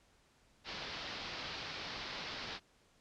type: low-pass noise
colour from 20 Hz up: white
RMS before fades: -44 dBFS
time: 0.64-2.6 s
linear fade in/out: 50 ms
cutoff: 5000 Hz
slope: 48 dB/octave
effects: pink hiss -69 dBFS RMS until 3 s + low-pass 8000 Hz 12 dB/octave